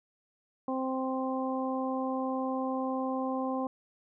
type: harmonic tone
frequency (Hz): 261.6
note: C4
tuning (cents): 0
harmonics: 1 / 2 / 3 / 4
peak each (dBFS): -32 / -35 / -37 / -38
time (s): 0.68-3.67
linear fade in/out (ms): 2
effects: none